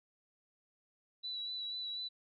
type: tone with vibrato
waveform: sine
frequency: 3945 Hz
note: B7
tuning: 3 cents flat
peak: -38 dBFS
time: 1.23-2.09 s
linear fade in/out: 20 ms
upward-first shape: sine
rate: 4.1 Hz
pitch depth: 23 cents each way
effects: none